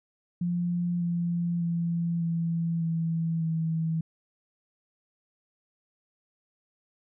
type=tone with pitch steps; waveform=sine; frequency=174.61 / 172.01 / 169.44 / 166.92 / 164.43 / 161.98 Hz; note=F3 / F3 / E3 / E3 / E3 / E3; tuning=0 / -26 / +48 / +22 / -4 / -30 cents; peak=-25 dBFS; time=0.41-4.01 s; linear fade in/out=5 ms; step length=600 ms; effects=none